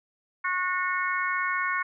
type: harmonic tone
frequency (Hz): 364.8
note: F#4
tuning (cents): -24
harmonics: 3 / 4 / 5 / 6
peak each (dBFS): -29 / -30 / -31 / -32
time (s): 0.44-1.83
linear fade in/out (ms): 10
effects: none